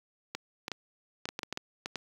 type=clicks; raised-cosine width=0.2 ms; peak=-17 dBFS; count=11; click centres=0.35 / 0.681 / 0.717 / 1.255 / 1.289 / 1.391 / 1.432 / 1.526 / 1.574 / 1.859 / 1.957 s; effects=high-pass 80 Hz 12 dB/octave + 8-bit